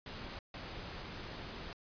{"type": "noise bursts at uneven times", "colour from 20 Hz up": "pink", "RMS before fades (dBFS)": -45, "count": 2, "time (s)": [[0.06, 0.39], [0.54, 1.73]], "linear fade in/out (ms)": 2, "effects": ["resampled to 11025 Hz"]}